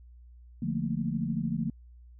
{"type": "chord", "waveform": "sine", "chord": "Bb major seventh", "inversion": "first", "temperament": "equal", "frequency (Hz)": [146.83, 174.61, 220, 233.1], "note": ["D3", "F3", "A3", "Bb3"], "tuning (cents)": [0, 0, 0, 0], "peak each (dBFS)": [-34, -33, -33, -34], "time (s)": [0.62, 1.7], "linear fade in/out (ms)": 5, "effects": ["added 60 Hz sine -49 dBFS peak until 2.19 s"]}